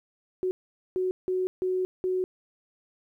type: tone bursts at uneven times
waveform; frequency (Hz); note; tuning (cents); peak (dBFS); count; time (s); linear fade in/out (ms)
sine; 370; F#4; 0; -24; 5; 0.43-0.51 / 0.96-1.11 / 1.28-1.47 / 1.62-1.85 / 2.04-2.24; 0
effects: 11-bit